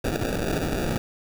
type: noise with sample-and-hold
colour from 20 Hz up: white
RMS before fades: -26 dBFS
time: 0.04-0.98 s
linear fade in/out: 5 ms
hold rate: 1050 Hz
effects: none